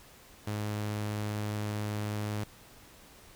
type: tone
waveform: sawtooth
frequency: 105.2 Hz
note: G#2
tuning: 23 cents sharp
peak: -28 dBFS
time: 0.47-2.44 s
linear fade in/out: 5 ms
effects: pink hiss -55 dBFS RMS until 3.35 s